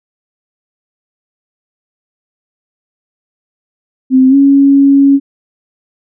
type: tone with pitch glide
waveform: sine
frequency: 260.3 to 277.4 Hz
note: C4 to C#4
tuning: -9 to +1 cents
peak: -3 dBFS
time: 4.1-5.2 s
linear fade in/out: 50 ms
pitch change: +110 cents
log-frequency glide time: 4.29-4.35 s
effects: none